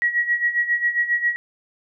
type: tone with tremolo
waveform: sine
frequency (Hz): 1913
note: A#6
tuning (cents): +44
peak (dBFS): -15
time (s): 0.02-1.36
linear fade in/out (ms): 0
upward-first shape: sine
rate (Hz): 7.4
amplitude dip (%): 75
effects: none